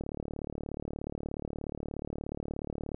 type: click train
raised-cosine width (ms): 2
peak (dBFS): -23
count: 109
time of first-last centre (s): 0.01-2.945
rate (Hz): 36.8
effects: none